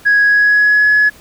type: tone with pitch glide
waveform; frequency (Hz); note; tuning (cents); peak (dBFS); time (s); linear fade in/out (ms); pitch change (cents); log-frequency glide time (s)
sine; 1661.2 to 1695.1; G#6 to G#6; 0 to +35; -6; 0.05-1.1; 20; +35; 0.24-0.89
effects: tanh soft clip ceiling -4 dBFS + pink hiss -42 dBFS RMS until 1.2 s